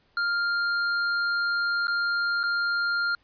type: tone with dropouts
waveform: square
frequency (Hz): 1400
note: F6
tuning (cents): +4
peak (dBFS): -24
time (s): 0.17-3.15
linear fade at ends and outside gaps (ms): 2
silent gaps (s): 1.871-1.88 / 2.432-2.437
effects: pink hiss -65 dBFS RMS until 3.23 s + resampled to 11025 Hz